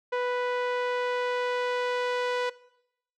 sawtooth tone with low-pass filter sweep, 493.9 Hz, B4, in tune, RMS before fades -28 dBFS, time 0.12-2.5 s, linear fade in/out 10 ms, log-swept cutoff 2200 to 3900 Hz, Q 0.78, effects noise-tail reverb RT60 0.8 s tail -20 dB re dry

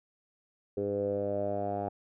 10% pulse tone with low-pass filter sweep, 100.9 Hz, G#2, 49 cents flat, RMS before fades -32 dBFS, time 0.77-1.89 s, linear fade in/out 5 ms, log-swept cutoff 440 to 780 Hz, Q 6.5, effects none

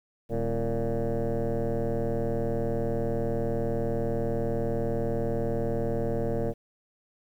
sine tone with frequency modulation, 220 Hz, A3, in tune, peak -23 dBFS, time 0.29-6.54 s, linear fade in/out 50 ms, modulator 120 Hz, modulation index 3.2, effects tanh soft clip ceiling -23 dBFS + 10-bit

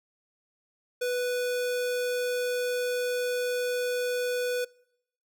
square tone, 493.9 Hz, B4, in tune, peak -27 dBFS, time 1.01-4.65 s, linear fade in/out 10 ms, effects noise-tail reverb RT60 0.8 s tail -25 dB re dry

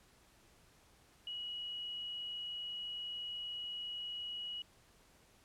sine tone, 2913 Hz, F#7, 28 cents flat, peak -40 dBFS, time 1.27-4.62 s, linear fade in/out 2 ms, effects pink hiss -66 dBFS RMS until 5.44 s + low-pass 12000 Hz 12 dB/octave

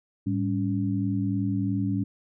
sine tone cluster, 107.5 / 198.1 / 281.1 Hz, A2 / G3 / C#4, -40 / +18 / +24 cents, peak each -28 dBFS, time 0.26-2.04 s, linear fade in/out 10 ms, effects none

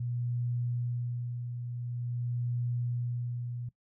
sine tone with tremolo, 121.1 Hz, B2, 34 cents flat, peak -29 dBFS, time 0-3.69 s, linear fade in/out 5 ms, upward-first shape sine, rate 0.47 Hz, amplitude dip 50%, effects noise-tail reverb RT60 0.1 s tail -19 dB re dry

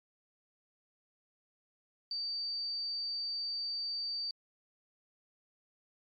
sine tone, 4622 Hz, D8, 28 cents flat, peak -34 dBFS, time 2.11-4.31 s, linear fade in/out 2 ms, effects MP3 48 kbps

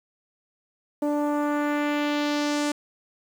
sawtooth tone with low-pass filter sweep, 293.7 Hz, D4, in tune, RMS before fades -25 dBFS, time 1.02-2.72 s, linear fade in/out 5 ms, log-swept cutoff 660 to 8500 Hz, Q 1.4, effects 8-bit

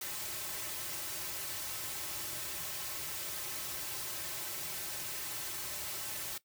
white noise with comb filter, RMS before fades -40 dBFS, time 0.01-6.38 s, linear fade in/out 5 ms, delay 4.2 ms, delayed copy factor -0.8, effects noise-tail reverb RT60 0.1 s tail -17 dB re dry

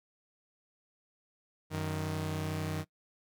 sawtooth tone pair together, 93.38 / 155.56 Hz, F#2 / D#3, +16 / 0 cents, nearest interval major sixth, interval 884 cents, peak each -33 / -31 dBFS, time 1.7-2.85 s, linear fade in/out 50 ms, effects noise-tail reverb RT60 0.1 s tail -21 dB re dry

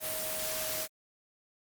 sine tone in noise, 630 Hz, D#5, 21 cents sharp, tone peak -40 dBFS, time 0-0.88 s, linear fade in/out 50 ms, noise white, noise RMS -35 dBFS, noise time 0-0.88 s, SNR -8 dB, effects Opus 32 kbps

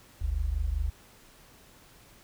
sine tone pair together, 47.61 / 72.6 Hz, G1 / D2, -50 / -19 cents, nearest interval perfect fifth, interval 731 cents, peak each -29 / -29 dBFS, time 0.21-0.9 s, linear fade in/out 10 ms, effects pink hiss -56 dBFS RMS until 2.23 s

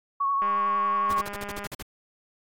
sine tone with vibrato, 1108.7 Hz, C#6, in tune, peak -22 dBFS, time 0.2-1.22 s, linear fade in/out 10 ms, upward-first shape sine, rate 11 Hz, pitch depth 24 cents each way
click train, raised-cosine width 0.5 ms, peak -22 dBFS, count 254, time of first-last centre 0.42-1.666 s, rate 203 Hz
pink noise bursts, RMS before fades -36 dBFS, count 10, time 1.1-1.826 s, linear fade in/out 5 ms, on 33 ms, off 44 ms
effects AAC 64 kbps

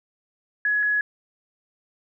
sine tone pair in turn, 1684 / 1684 Hz, G#6 / G#6, +24 / +24 cents, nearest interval unison, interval 0 cents, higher neither, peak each -19 dBFS, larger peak neither, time 0.65-0.83 / 0.83-1.01 s, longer neither, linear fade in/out 2 ms, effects none

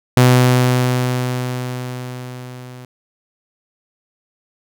sawtooth tone with level ramp, 125.7 Hz, B2, 31 cents sharp, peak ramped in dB -3 to -30 dBFS, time 0.17-2.85 s, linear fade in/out 2 ms, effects none

